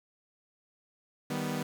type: chord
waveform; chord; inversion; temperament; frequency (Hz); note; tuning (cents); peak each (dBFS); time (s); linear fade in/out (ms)
sawtooth; Eb augmented; none; equal; 155.56 / 196 / 246.9; Eb3 / G3 / B3; 0 / 0 / 0; -32 / -33 / -31; 1.3-1.63; 5
effects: 9-bit